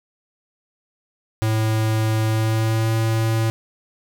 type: tone with pitch glide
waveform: square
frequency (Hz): 110 to 112.18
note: A2 to A2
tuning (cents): 0 to +34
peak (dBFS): -18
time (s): 1.42-3.5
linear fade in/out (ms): 0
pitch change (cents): +34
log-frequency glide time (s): 2.27-2.93
effects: none